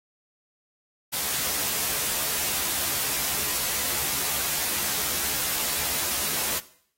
white noise with comb filter, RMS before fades -27 dBFS, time 1.12-6.6 s, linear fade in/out 20 ms, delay 14 ms, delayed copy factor +0.7, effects noise-tail reverb RT60 0.6 s tail -17 dB re dry + AAC 48 kbps

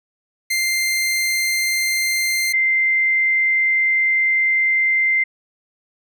sawtooth / sine tone pair in turn, 2093 / 2085 Hz, C7 / C7, 0 / -7 cents, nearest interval unison, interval 7 cents, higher first, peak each -14 dBFS, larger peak neither, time 0.5-2.53 / 2.53-5.24 s, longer second, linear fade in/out 10 ms, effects none

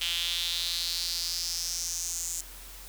sawtooth tone with high-pass filter sweep, 171.4 Hz, F3, 32 cents flat, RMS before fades -32 dBFS, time 0.01-2.41 s, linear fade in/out 5 ms, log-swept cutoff 3100 to 7200 Hz, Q 4.5, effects added 44 Hz sine -47 dBFS peak until 2.88 s + white hiss -47 dBFS RMS until 2.88 s

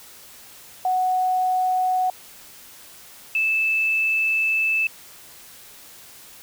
sine tone pair in turn, 740 / 2629 Hz, F#5 / E7, 0 / -5 cents, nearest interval octave + minor seventh, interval 2195 cents, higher second, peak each -18 dBFS, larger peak neither, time 0.85-2.1 / 3.35-4.87 s, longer second, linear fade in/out 2 ms, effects white hiss -45 dBFS RMS until 6.42 s

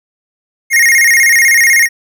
square tone with vibrato, 2000 Hz, B6, 21 cents sharp, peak -6 dBFS, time 0.7-1.89 s, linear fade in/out 50 ms, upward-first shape square, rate 16 Hz, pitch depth 120 cents each way, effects none

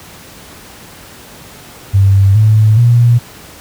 sine tone with pitch steps, 98 / 108.11 / 119.27 Hz, G2 / A2 / A#2, 0 / -30 / +40 cents, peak -4 dBFS, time 1.93-3.19 s, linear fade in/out 20 ms, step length 420 ms, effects pink hiss -35 dBFS RMS until 3.6 s + high-pass 60 Hz 12 dB/octave

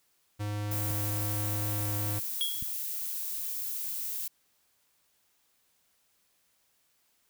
square tone, 103.83 Hz, G#2, in tune, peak -32 dBFS, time 0.39-2.2 s, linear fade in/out 20 ms
violet noise, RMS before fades -35 dBFS, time 0.71-4.28 s, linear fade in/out 5 ms
clicks, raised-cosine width 5 ms, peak -29 dBFS, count 2, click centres 0.905 / 2.626 s
square tone with exponential decay, 3322 Hz, G#7, in tune, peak -26 dBFS, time 2.41-2.76 s, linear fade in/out 0 ms, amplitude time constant 74 ms
effects white hiss -71 dBFS RMS until 7.29 s

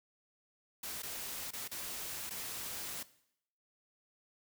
white noise with dropouts, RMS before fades -42 dBFS, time 0.83-3.03 s, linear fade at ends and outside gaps 5 ms, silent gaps 1.022-1.031 / 1.508-1.533 / 1.678-1.713 / 2.296-2.306 s, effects noise-tail reverb RT60 0.7 s tail -17 dB re dry

